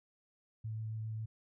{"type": "tone with vibrato", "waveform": "sine", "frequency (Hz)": 110, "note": "A2", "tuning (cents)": 0, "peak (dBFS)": -37, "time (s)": [0.64, 1.26], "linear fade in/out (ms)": 10, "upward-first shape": "sine", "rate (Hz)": 7.4, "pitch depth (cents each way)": 10, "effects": []}